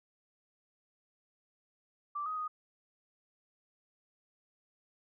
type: tone with pitch steps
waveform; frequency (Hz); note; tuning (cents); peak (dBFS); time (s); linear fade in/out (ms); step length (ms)
sine; 1171 / 1255 / 1242; D6 / D#6 / D#6; -5 / +15 / -3; -34; 2.15-2.48; 10; 110
effects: none